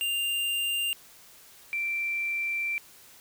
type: tone pair in turn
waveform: square / sine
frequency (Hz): 2794 / 2349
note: F7 / D7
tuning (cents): 0 / 0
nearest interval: minor third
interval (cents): 300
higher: first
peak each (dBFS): -27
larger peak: neither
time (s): 0.01-0.93 / 1.73-2.78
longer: second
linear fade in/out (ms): 0
effects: white hiss -53 dBFS RMS until 3.2 s